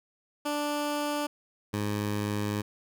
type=tone pair in turn; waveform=15% pulse; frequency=293.7 / 103.84 Hz; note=D4 / G#2; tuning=0 / 0 cents; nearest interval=octave + tritone; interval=1800 cents; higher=first; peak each=-22 dBFS; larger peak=neither; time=0.45-1.27 / 1.73-2.62 s; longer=second; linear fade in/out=10 ms; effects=none